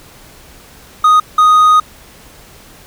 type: tone bursts at uneven times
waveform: triangle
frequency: 1244.5 Hz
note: D#6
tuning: in tune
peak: -3 dBFS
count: 2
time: 1.04-1.2 / 1.38-1.8 s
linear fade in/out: 5 ms
effects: pink hiss -40 dBFS RMS until 2.86 s